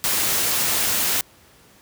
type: noise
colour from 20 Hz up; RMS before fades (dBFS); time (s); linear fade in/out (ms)
white; -21; 0.04-1.21; 0
effects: pink hiss -52 dBFS RMS until 1.81 s + high-pass 60 Hz 12 dB/octave